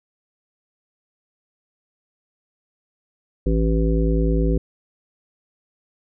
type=harmonic tone; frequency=54.8 Hz; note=A1; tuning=6 cents flat; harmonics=1 / 3 / 5 / 7 / 9; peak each=-18 / -23 / -25 / -26 / -28 dBFS; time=3.46-4.58 s; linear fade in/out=5 ms; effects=none